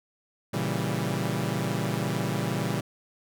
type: chord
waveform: sawtooth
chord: A# diminished seventh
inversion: none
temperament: equal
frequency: 116.54 / 138.59 / 164.81 / 196 Hz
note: A#2 / C#3 / E3 / G3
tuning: 0 / 0 / 0 / 0 cents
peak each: -28 dBFS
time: 0.53-2.81 s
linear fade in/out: 10 ms
effects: none